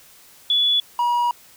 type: tone pair in turn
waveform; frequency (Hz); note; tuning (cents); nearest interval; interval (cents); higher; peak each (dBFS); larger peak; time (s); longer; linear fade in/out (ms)
sine / triangle; 3423 / 960.5; A7 / B5; -48 / -48; octave + minor seventh; 2200; first; -15; neither; 0.5-0.8 / 0.99-1.31; second; 2
effects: white hiss -49 dBFS RMS until 1.56 s